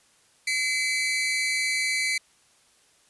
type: tone pair together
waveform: sawtooth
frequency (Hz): 2044 / 2300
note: C7 / D7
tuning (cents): -41 / -37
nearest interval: major second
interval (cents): 204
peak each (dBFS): -23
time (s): 0.47-2.18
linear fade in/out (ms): 5
effects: white hiss -61 dBFS RMS until 3.09 s + resampled to 24000 Hz